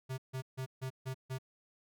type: tone bursts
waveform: square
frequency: 130.81 Hz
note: C3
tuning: in tune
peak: -37 dBFS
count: 6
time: 0.09-1.386 s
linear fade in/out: 20 ms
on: 91 ms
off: 150 ms
effects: none